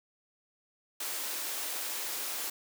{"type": "high-pass noise", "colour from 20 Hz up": "white", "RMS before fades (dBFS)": -36, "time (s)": [1, 2.5], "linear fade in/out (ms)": 5, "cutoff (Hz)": 290, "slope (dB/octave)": 24, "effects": []}